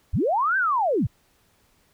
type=linear two-way sweep; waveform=sine; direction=up then down; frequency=34.65 to 1598 to 70.5 Hz; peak=-19 dBFS; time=0.13-1.07 s; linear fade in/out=10 ms; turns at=0.57 s; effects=pink hiss -63 dBFS RMS until 1.93 s